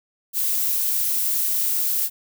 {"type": "noise", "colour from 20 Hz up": "violet", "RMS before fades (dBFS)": -22, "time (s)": [0.33, 2.1], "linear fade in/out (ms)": 50, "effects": []}